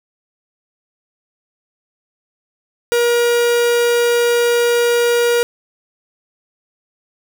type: tone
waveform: 45% pulse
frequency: 476.1 Hz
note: A#4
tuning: 37 cents sharp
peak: -12 dBFS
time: 2.92-5.43 s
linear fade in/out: 0 ms
effects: none